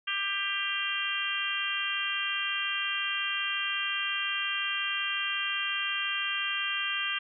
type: harmonic tone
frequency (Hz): 396.6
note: G4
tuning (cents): +20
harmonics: 3 / 4 / 5 / 6 / 7 / 8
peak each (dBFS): -38 / -35 / -38 / -39 / -33 / -34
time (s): 0.07-7.19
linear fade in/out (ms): 10
effects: none